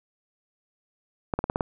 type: clicks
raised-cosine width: 1 ms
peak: -11 dBFS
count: 6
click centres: 1.338 / 1.39 / 1.441 / 1.499 / 1.559 / 1.608 s
effects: none